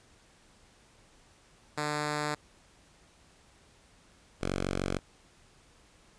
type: tone pair in turn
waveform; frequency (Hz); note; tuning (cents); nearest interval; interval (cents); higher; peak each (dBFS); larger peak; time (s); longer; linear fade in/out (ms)
5% pulse; 149.3 / 46.67; D3 / F#1; +29 / +16; octave + minor sixth; 2013; first; -19; neither; 1.77-2.35 / 4.41-4.99; neither; 10
effects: pink hiss -61 dBFS RMS until 6.18 s + resampled to 22050 Hz